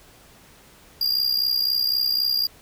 square tone with amplitude modulation, 4807 Hz, D8, 39 cents sharp, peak -17 dBFS, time 1.01-2.47 s, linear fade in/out 5 ms, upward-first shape sine, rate 63.9 Hz, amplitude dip 70%, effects pink hiss -51 dBFS RMS until 2.61 s

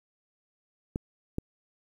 clicks, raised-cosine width 3 ms, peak -17 dBFS, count 2, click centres 0.959 / 1.384 s, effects 9-bit

